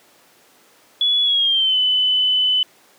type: tone with pitch glide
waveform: sine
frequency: 3400 to 3012 Hz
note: G#7 to F#7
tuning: +40 to +30 cents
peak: -14 dBFS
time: 1.01-2.63 s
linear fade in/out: 2 ms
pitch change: -210 cents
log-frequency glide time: 1.23-1.78 s
effects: pink hiss -52 dBFS RMS until 2.98 s + high-pass 300 Hz 12 dB/octave